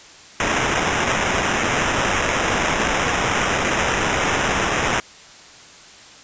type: noise with sample-and-hold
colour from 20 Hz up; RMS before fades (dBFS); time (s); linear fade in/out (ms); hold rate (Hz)
blue; -20; 0.4-5; 0; 4410
effects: white hiss -43 dBFS RMS until 6.23 s + resampled to 16000 Hz